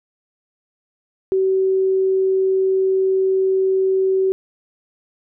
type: tone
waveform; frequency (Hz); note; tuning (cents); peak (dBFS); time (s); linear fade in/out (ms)
sine; 380.8; F#4; +50; -14; 1.32-4.32; 0
effects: none